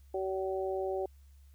harmonic tone, 190.2 Hz, F#3, 48 cents sharp, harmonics 2 / 3 / 4, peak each -33 / -37 / -39 dBFS, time 0.14-1.06 s, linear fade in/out 5 ms, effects added 69 Hz sine -54 dBFS peak until 1.54 s + white hiss -72 dBFS RMS until 1.54 s

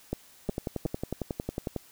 two click trains, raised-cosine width 2 ms, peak -16 / -17 dBFS, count 3 / 15, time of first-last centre 0.13-0.86 / 0.49-1.763 s, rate 2.74 / 11 Hz, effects white hiss -56 dBFS RMS until 1.91 s

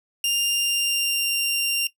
sawtooth tone with pitch glide, 2800 to 2779 Hz, F7 to F7, +4 to -9 cents, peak -17 dBFS, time 0.24-1.87 s, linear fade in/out 2 ms, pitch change -13 cents, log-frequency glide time 0.42-1.33 s, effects noise-tail reverb RT60 0.1 s tail -18 dB re dry

